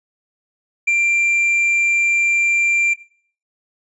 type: tone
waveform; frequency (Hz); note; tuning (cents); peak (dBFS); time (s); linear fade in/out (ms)
triangle; 2369; D7; +14; -11; 0.87-2.94; 10
effects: noise-tail reverb RT60 0.5 s tail -18 dB re dry + resampled to 22050 Hz